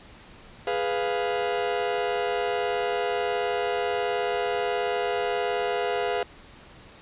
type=chord; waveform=40% pulse; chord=F diminished; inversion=first; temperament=equal; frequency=415.3 / 493.9 / 698.5 Hz; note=Ab4 / Cb5 / F5; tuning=0 / 0 / 0 cents; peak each=-28 dBFS; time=0.67-6.23 s; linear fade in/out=2 ms; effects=pink hiss -49 dBFS RMS until 7.01 s + resampled to 8000 Hz